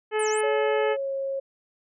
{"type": "harmonic tone", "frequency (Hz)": 430, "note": "A4", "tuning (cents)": -40, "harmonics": [1, 2, 3, 4, 5, 6, 7], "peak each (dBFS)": [-23, -30, -35, -34, -36, -40, -41], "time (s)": [0.11, 0.97], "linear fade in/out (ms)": 50}
{"type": "linear two-way sweep", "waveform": "sine", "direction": "down then up", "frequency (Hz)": [10000, 5330, 10000], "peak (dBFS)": -32, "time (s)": [0.19, 0.41], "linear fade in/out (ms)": 5, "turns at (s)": 0.29}
{"type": "tone with pitch glide", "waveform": "sine", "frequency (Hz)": [559, 543.7], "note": ["C#5", "C#5"], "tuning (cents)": [14, -34], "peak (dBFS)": -26, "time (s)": [0.43, 1.4], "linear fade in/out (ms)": 10, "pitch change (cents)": -48, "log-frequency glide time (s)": [0.73, 1.13]}
{"effects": []}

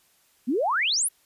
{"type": "exponential sweep", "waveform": "sine", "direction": "up", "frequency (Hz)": [220, 11910], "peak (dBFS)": -21, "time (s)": [0.47, 1.09], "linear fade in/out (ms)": 20, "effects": ["white hiss -63 dBFS RMS until 1.25 s", "resampled to 32000 Hz"]}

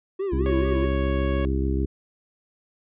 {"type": "tone with vibrato", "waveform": "triangle", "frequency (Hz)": 363.3, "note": "F#4", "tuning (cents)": -32, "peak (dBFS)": -22, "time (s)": [0.19, 0.86], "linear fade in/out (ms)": 10, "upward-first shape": "sine", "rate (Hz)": 4.6, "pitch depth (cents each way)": 170}
{"type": "harmonic tone", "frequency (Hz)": 66.8, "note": "C2", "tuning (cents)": 36, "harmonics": [1, 2, 3, 4, 5, 6], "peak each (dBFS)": [-23, -31, -33, -31, -30, -32], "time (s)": [0.32, 1.86], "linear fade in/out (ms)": 10}
{"type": "tone", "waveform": "sawtooth", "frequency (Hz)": 554.4, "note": "C#5", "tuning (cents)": 0, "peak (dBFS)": -25, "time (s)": [0.46, 1.45], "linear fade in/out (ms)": 0}
{"effects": ["resampled to 8000 Hz"]}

